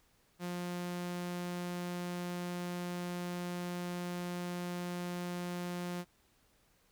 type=tone; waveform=sawtooth; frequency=176.7 Hz; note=F3; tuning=21 cents sharp; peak=-33 dBFS; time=0.39-6.05 s; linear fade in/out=50 ms; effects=pink hiss -70 dBFS RMS until 6.91 s